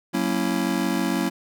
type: chord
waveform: square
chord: F# dominant seventh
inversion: none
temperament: just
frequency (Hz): 185 / 231.2 / 277.5 / 333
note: F#3 / A#3 / C#4 / E4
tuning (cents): 0 / -14 / +2 / +18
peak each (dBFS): -28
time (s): 0.13-1.3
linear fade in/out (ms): 20
effects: none